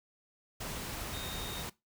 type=tone in noise; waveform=sine; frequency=3705 Hz; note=A#7; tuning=11 cents flat; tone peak=-43 dBFS; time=1.13-1.63 s; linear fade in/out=10 ms; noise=pink; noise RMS=-40 dBFS; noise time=0.6-1.7 s; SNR=-6 dB; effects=noise-tail reverb RT60 0.2 s tail -19 dB re dry